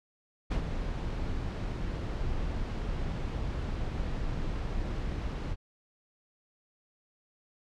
brown noise with ADSR envelope, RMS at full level -26 dBFS, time 0.5-5.56 s, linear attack 19 ms, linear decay 85 ms, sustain -7 dB, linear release 41 ms, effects low-pass 5000 Hz 12 dB/octave

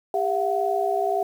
sine tone cluster, 398.9 / 677 / 738 Hz, G4 / E5 / F#5, +30 / +46 / -5 cents, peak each -25 dBFS, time 0.14-1.23 s, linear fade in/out 2 ms, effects 8-bit

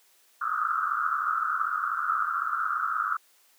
white band-pass noise, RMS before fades -28 dBFS, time 0.41-3.17 s, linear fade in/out 5 ms, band 1200 to 1400 Hz, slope 96 dB/octave, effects white hiss -62 dBFS RMS until 3.58 s + high-pass 400 Hz 12 dB/octave

